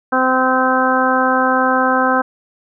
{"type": "harmonic tone", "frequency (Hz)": 258.3, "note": "C4", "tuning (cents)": -22, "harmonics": [1, 2, 3, 4, 5, 6], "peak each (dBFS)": [-19, -19, -19, -19, -19, -19], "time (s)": [0.12, 2.22], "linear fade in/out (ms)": 10, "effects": []}